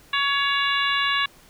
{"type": "harmonic tone with a mistuned harmonic", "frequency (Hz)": 560, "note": "C#5", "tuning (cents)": 18, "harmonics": [2, 3, 4, 5, 6, 7], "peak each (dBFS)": [-25, -25, -29, -26, -29, -31], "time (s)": [0.13, 1.26], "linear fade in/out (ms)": 5, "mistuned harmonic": 6, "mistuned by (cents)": 50, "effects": ["pink hiss -52 dBFS RMS until 1.49 s"]}